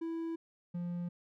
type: tone pair in turn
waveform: triangle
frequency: 329.6 / 174.6 Hz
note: E4 / F3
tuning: 0 / 0 cents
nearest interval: major seventh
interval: 1100 cents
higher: first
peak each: -33 / -33 dBFS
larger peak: neither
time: 0.01-0.36 / 0.74-1.09 s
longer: neither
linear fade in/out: 10 ms
effects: none